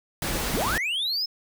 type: noise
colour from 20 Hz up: pink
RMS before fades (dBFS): -28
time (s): 0.22-0.78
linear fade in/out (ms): 2
type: linear sweep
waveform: triangle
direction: up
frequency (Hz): 77.78 to 5274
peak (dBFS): -23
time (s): 0.53-1.26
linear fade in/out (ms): 10
effects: none